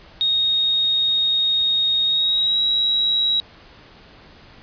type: tone with pitch glide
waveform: sine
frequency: 3729 to 3861 Hz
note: A#7 to B7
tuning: 0 to -40 cents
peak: -16 dBFS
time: 0.21-3.4 s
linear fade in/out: 0 ms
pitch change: +60 cents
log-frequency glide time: 2.05-2.59 s
effects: pink hiss -46 dBFS RMS until 4.62 s + resampled to 11025 Hz